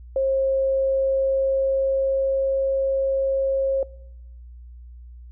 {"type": "tone with pitch glide", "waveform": "sine", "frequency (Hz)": [536, 539.4], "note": ["C5", "C#5"], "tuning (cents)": [42, -47], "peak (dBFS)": -18, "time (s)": [0.16, 3.83], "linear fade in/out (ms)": 2, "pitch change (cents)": 11, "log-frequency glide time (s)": [0.56, 2.65], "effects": ["noise-tail reverb RT60 0.9 s tail -24 dB re dry", "added 60 Hz sine -39 dBFS peak until 5.31 s"]}